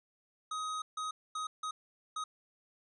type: tone bursts at uneven times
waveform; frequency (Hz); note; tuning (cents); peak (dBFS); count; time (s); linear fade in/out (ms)
square; 1258; D#6; +19; -36; 5; 0.51-0.82 / 0.97-1.11 / 1.35-1.47 / 1.63-1.71 / 2.16-2.24; 5
effects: resampled to 22050 Hz